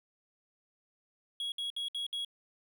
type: tone bursts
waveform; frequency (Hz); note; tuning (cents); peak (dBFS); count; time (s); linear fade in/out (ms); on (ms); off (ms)
triangle; 3322; G#7; 0; -32; 5; 1.4-2.248; 2; 120; 62
effects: none